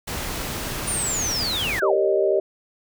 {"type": "noise", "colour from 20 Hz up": "pink", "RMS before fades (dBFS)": -29, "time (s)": [0.07, 1.8], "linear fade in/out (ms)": 10}
{"type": "linear sweep", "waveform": "sine", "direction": "down", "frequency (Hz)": [9397, 315.3], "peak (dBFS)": -23, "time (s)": [0.87, 1.96], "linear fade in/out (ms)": 10}
{"type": "chord", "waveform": "sine", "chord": "Eb dominant seventh", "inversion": "first", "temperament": "equal with one note detuned", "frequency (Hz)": [392, 466.2, 554.4, 616.2], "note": ["G4", "Bb4", "Db5", "Eb5"], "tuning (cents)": [0, 0, 0, -17], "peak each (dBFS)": [-20, -26, -26, -21], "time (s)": [1.82, 2.4], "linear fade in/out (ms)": 5}
{"effects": []}